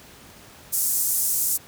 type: band-pass noise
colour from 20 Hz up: white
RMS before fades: -23 dBFS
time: 0.72-1.58 s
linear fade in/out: 20 ms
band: 6800 to 16000 Hz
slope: 24 dB/octave
effects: pink hiss -47 dBFS RMS until 1.67 s + high-pass 60 Hz 12 dB/octave